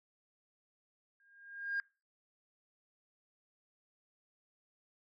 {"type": "tone with exponential growth", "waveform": "sine", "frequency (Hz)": 1615, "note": "G#6", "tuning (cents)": -49, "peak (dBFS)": -29, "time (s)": [1.2, 1.8], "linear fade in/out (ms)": 1, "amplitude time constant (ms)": 130, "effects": ["noise-tail reverb RT60 0.3 s tail -25 dB re dry", "tanh soft clip ceiling -29 dBFS"]}